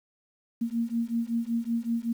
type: beating tone pair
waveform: sine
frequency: 229.5 / 234.8 Hz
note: A#3 / A#3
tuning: -27 / +13 cents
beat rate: 5.3 Hz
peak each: -29 dBFS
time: 0.61-2.13 s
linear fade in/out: 10 ms
effects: 9-bit